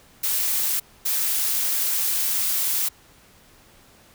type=noise bursts at uneven times; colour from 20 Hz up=blue; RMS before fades=-23 dBFS; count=2; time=0.23-0.8 / 1.05-2.89 s; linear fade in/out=10 ms; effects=pink hiss -53 dBFS RMS until 4.14 s